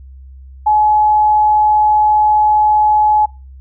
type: tone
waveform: sine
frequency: 849 Hz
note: G#5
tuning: 38 cents sharp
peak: -8 dBFS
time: 0.66-3.26 s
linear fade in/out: 10 ms
effects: noise-tail reverb RT60 0.3 s tail -23 dB re dry + added 66 Hz sine -33 dBFS peak until 3.6 s